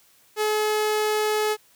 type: tone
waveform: sawtooth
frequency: 426.6 Hz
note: G#4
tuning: 46 cents sharp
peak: -17 dBFS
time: 0.36-1.57 s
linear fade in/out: 50 ms
effects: white hiss -58 dBFS RMS until 1.75 s + high-pass 60 Hz 12 dB/octave